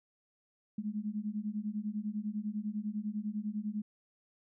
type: beating tone pair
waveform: sine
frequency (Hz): 205.8 / 215.8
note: G#3 / A3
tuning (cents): -16 / -33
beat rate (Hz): 10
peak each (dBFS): -37 / -37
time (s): 0.78-3.82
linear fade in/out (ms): 5
effects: none